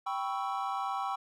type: chord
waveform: triangle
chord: C# half-diminished seventh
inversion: second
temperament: equal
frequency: 784 / 987.8 / 1108.7 / 1318.5 Hz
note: G5 / B5 / C#6 / E6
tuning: 0 / 0 / 0 / 0 cents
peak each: -33 / -37 / -35 / -37 dBFS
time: 0.06-1.16 s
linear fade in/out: 10 ms
effects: none